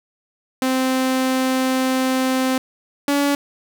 sawtooth tone pair in turn, 260 / 284.4 Hz, C4 / C#4, -11 / +45 cents, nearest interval major second, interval 156 cents, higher second, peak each -13 / -12 dBFS, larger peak second, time 0.62-2.58 / 3.08-3.35 s, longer first, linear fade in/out 2 ms, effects none

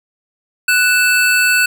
square tone pair together, 1483 / 2637 Hz, F#6 / E7, +4 / 0 cents, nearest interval minor seventh, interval 996 cents, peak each -13 / -15 dBFS, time 0.68-1.66 s, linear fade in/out 5 ms, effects none

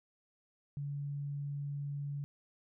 sine tone, 142.8 Hz, D3, 48 cents flat, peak -36 dBFS, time 0.77-2.24 s, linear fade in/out 0 ms, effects none

